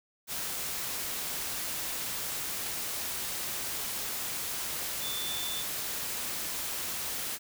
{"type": "tone in noise", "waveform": "sine", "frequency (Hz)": 3520, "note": "A7", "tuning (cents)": 0, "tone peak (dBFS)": -36, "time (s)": [5, 5.65], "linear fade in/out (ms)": 50, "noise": "white", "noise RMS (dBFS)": -35, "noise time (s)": [0.27, 7.39], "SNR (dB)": -4, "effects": []}